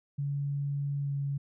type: tone with pitch glide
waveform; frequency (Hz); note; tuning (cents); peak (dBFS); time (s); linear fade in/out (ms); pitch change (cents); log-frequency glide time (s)
sine; 141.8 to 140.33; C#3 to C#3; +40 to +22; -29; 0.18-1.38; 10; -18; 1-1.13
effects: none